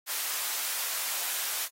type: high-pass noise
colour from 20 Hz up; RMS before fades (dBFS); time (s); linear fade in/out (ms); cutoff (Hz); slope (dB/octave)
white; -32; 0.06-1.69; 50; 740; 12
effects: AAC 48 kbps